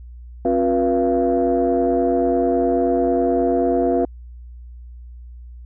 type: tone cluster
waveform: sine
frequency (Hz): 267.7 / 357 / 480.6 / 682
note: C4 / F4 / B4 / F5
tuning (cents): +40 / +38 / -47 / -41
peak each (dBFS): -20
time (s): 0.45-4.05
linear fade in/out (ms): 2
effects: tanh soft clip ceiling -8 dBFS + added 60 Hz sine -35 dBFS peak until 5.65 s